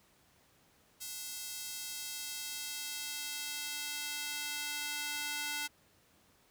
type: tone with high-pass filter sweep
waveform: square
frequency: 293.7 Hz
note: D4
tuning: in tune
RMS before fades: -40 dBFS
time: 1-5.68 s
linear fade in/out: 20 ms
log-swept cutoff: 5800 to 1800 Hz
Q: 0.73
effects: pink hiss -67 dBFS RMS until 6.5 s + high-pass 60 Hz 12 dB/octave